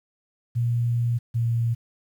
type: tone pair in turn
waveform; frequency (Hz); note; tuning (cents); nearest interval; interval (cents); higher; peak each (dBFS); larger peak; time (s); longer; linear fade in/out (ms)
sine; 118.8 / 116.56; A#2 / A#2; +33 / 0; unison; 33; first; -20; neither; 0.55-1.19 / 1.34-1.75; first; 20
effects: 9-bit